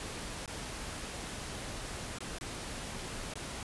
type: noise with dropouts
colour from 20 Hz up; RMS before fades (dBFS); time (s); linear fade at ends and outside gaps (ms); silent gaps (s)
pink; -41; 0-3.63; 1; 0.46-0.477 / 2.186-2.205 / 2.385-2.41 / 3.338-3.355
effects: resampled to 24000 Hz